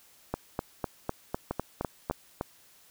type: two click trains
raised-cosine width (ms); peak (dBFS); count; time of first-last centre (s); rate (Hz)
1; -15 / -16; 8 / 4; 0.34-2.099 / 1.51-2.411; 3.98 / 3.33
effects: white hiss -59 dBFS RMS until 2.9 s